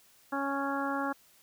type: harmonic tone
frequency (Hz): 277.2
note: C#4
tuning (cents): 0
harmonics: 1 / 2 / 3 / 4 / 5 / 6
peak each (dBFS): -34 / -38 / -36 / -37 / -37 / -41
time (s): 0.32-1.13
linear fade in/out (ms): 10
effects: white hiss -62 dBFS RMS until 1.42 s